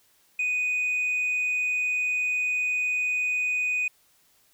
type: tone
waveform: sine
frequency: 2487 Hz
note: D#7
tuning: 1 cent flat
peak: -21 dBFS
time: 0.39-3.88 s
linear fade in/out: 5 ms
effects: tanh soft clip ceiling -22 dBFS + white hiss -63 dBFS RMS until 4.53 s